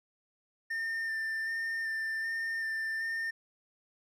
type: tone with vibrato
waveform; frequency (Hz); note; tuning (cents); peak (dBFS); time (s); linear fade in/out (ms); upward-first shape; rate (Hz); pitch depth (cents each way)
triangle; 1800; A6; +39; -30; 0.7-3.31; 10; square; 1.3; 13
effects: none